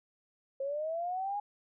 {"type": "linear sweep", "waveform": "sine", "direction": "up", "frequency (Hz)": [533, 830.6], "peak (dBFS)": -32, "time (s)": [0.6, 1.4], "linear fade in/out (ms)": 5, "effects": []}